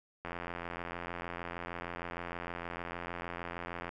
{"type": "click train", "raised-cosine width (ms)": 0.5, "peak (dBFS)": -24, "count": 316, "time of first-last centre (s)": [0.25, 3.892], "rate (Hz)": 86.5, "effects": []}